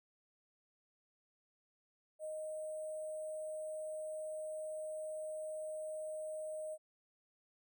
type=tone with sample-and-hold; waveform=sine; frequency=622.3 Hz; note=D#5; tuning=in tune; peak=-40 dBFS; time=2.19-6.78 s; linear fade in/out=50 ms; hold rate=8820 Hz; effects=none